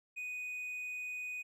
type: tone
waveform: triangle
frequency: 2487 Hz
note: D#7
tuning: 1 cent flat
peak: -37 dBFS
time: 0.16-1.43 s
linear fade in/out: 20 ms
effects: none